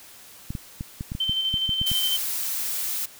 clicks, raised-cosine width 5 ms, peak -18 dBFS, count 11, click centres 0.505 / 0.552 / 0.809 / 1.009 / 1.119 / 1.151 / 1.295 / 1.541 / 1.693 / 1.815 / 1.916 s
sine tone with tremolo, 3100 Hz, G7, 20 cents flat, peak -21 dBFS, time 1.2-2.17 s, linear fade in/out 5 ms, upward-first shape square, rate 12 Hz, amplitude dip 35%
blue noise, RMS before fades -28 dBFS, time 1.86-3.06 s, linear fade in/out 10 ms
effects white hiss -47 dBFS RMS until 3.19 s

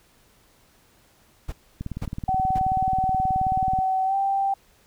brown noise bursts, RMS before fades -29 dBFS, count 3, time 1.48-2.592 s, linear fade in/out 10 ms, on 44 ms, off 490 ms
click train, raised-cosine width 5 ms, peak -18 dBFS, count 38, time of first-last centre 1.81-3.789 s, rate 18.7 Hz
sine tone with pitch glide, 758 to 784.3 Hz, F#5 to G5, +42 to +1 cents, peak -20 dBFS, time 2.28-4.54 s, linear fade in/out 5 ms, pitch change +59 cents, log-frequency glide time 4.05-4.15 s
effects pink hiss -59 dBFS RMS until 4.86 s

